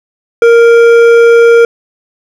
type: tone with hard clipping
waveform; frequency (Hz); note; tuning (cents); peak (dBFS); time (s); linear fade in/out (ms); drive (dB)
sine; 466.2; A#4; 0; -3; 0.42-1.65; 2; 9
effects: none